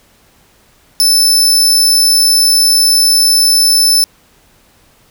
sawtooth tone, 5274 Hz, E8, in tune, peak -4 dBFS, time 1-4.04 s, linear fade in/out 0 ms, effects pink hiss -49 dBFS RMS until 5.1 s

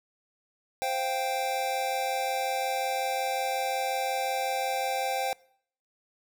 square chord, C suspended fourth, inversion none, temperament equal, 523.3 / 698.5 / 784 Hz, C5 / F5 / G5, 0 / 0 / 0 cents, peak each -34 / -36 / -30 dBFS, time 0.82-5.33 s, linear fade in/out 0 ms, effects noise-tail reverb RT60 0.6 s tail -23 dB re dry

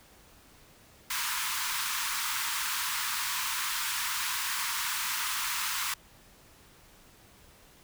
pink high-pass noise, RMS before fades -32 dBFS, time 1.1-5.94 s, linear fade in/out 5 ms, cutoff 920 Hz, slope 96 dB/octave, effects pink hiss -57 dBFS RMS until 7.83 s

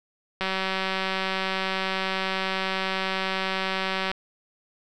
click train, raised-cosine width 0.3 ms, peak -11 dBFS, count 705, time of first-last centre 0.41-4.115 s, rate 190 Hz, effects none

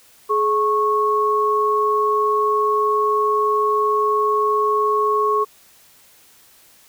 sine tone pair together, 423.1 / 1100 Hz, G#4 / C#6, +32 / -14 cents, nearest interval octave + perfect fourth, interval 1654 cents, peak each -19 / -17 dBFS, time 0.29-5.45 s, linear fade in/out 20 ms, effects white hiss -51 dBFS RMS until 6.88 s

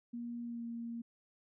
sine tone with pitch glide, 237.3 to 233.2 Hz, A#3 to A#3, +31 to +1 cents, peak -39 dBFS, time 0.13-1.02 s, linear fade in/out 10 ms, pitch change -30 cents, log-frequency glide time 0.43-0.64 s, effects none

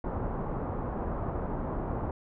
pink low-pass noise, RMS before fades -33 dBFS, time 0.04-2.11 s, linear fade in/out 2 ms, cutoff 1100 Hz, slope 24 dB/octave, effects none

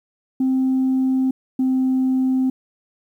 sine tone pair in turn, 261.6 / 260.1 Hz, C4 / C4, 0 / -10 cents, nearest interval unison, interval 10 cents, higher first, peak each -14 dBFS, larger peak neither, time 0.4-1.31 / 1.59-2.5 s, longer neither, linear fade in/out 5 ms, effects tanh soft clip ceiling -13 dBFS + 9-bit

